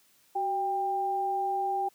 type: tone pair together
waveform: sine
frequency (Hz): 376.8 / 793.6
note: F#4 / G5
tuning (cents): +32 / +21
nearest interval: octave + minor second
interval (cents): 1289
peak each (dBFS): -35 / -27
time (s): 0.35-1.89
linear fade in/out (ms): 10
effects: white hiss -64 dBFS RMS until 1.94 s + high-pass 80 Hz 12 dB/octave